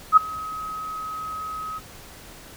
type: tone with ADSR envelope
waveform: sine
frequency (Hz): 1271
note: D#6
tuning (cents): +36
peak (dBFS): -6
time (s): 0.12-1.8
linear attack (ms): 49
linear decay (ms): 10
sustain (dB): -23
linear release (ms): 29
effects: pink hiss -44 dBFS RMS until 2.56 s